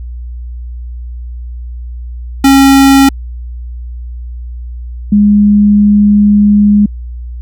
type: tone pair in turn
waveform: square / sine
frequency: 272.7 / 206.3 Hz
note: C#4 / G#3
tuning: -28 / -11 cents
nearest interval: perfect fourth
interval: 483 cents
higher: first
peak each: -3 dBFS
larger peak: neither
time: 2.44-3.09 / 5.12-6.86 s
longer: second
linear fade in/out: 5 ms
effects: added 60 Hz sine -20 dBFS peak until 7.41 s